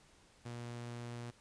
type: tone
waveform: sawtooth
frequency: 119.5 Hz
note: A#2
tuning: 43 cents sharp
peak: -39 dBFS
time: 0.45-1.31 s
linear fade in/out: 10 ms
effects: pink hiss -65 dBFS RMS until 1.4 s + resampled to 22050 Hz